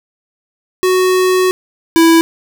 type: tone pair in turn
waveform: square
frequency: 370 / 329.6 Hz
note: F#4 / E4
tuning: 0 / 0 cents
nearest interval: major second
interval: 200 cents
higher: first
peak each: -10 / -6 dBFS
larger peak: second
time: 0.83-1.51 / 1.96-2.21 s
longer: first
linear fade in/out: 0 ms
effects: none